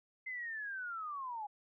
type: linear sweep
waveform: sine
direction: down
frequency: 2076 to 810 Hz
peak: -39 dBFS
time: 0.26-1.47 s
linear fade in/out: 10 ms
effects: none